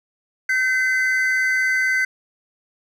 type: tone pair together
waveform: triangle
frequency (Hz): 1543.2 / 2041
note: G6 / C7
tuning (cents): -28 / -44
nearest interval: perfect fourth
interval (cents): 484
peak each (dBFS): -18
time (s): 0.49-2.05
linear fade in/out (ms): 5
effects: none